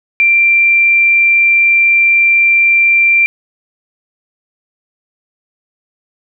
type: tone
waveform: sine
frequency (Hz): 2362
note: D7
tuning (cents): +9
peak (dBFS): -6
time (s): 0.2-3.26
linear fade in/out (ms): 0
effects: none